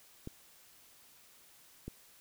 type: clicks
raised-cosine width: 3 ms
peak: -28 dBFS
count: 2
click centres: 0.274 / 1.88 s
effects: white hiss -61 dBFS RMS until 2.2 s